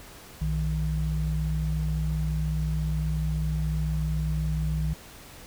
sine tone pair together, 61.54 / 155.8 Hz, B1 / D#3, -5 / +3 cents, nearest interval octave + major third, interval 1608 cents, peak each -27 dBFS, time 0.41-4.94 s, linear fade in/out 10 ms, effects pink hiss -47 dBFS RMS until 5.46 s

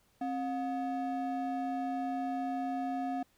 triangle ring-modulated tone, 492.5 Hz, B4, 5 cents flat, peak -27 dBFS, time 0.21-3.23 s, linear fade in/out 5 ms, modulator 226 Hz, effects pink hiss -70 dBFS RMS until 3.37 s

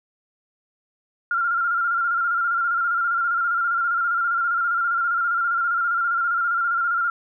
sine tone with vibrato, 1388 Hz, F6, 11 cents flat, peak -19 dBFS, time 1.31-7.1 s, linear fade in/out 2 ms, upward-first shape square, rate 15 Hz, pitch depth 39 cents each way, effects none

